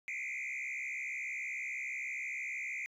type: tone with frequency modulation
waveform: sine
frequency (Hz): 2243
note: C#7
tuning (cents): +20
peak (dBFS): -34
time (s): 0.08-2.86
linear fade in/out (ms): 0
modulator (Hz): 66.4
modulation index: 3.4
effects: tanh soft clip ceiling -36 dBFS